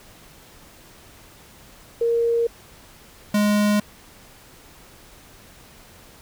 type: tone pair in turn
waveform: sine / square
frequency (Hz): 466.2 / 207.7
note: A#4 / G#3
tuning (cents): 0 / 0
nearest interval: octave + major second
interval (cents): 1400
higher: first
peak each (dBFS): -17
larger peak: neither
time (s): 2.01-2.47 / 3.34-3.8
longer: neither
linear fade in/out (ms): 5
effects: pink hiss -48 dBFS RMS until 6.21 s